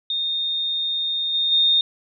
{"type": "tone with level steps", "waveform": "sine", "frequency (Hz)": 3668, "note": "A#7", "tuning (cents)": -29, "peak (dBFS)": [-21, -18, -14], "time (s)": [0.1, 1.81], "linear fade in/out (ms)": 2, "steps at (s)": [1.33, 1.51], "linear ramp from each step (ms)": 20, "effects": []}